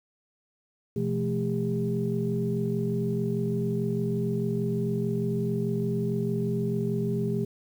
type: tone cluster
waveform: sine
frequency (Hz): 125.6 / 170.4 / 216.9 / 403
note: B2 / F3 / A3 / G4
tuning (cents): +30 / -42 / -25 / +48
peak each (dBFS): -30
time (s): 0.96-7.45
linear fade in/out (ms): 5
effects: tanh soft clip ceiling -15 dBFS + 9-bit